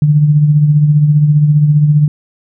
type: tone with tremolo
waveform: sine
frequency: 149 Hz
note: D3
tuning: 25 cents sharp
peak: -3 dBFS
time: 0.02-2.08 s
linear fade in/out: 2 ms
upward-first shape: triangle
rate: 15 Hz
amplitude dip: 55%
effects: none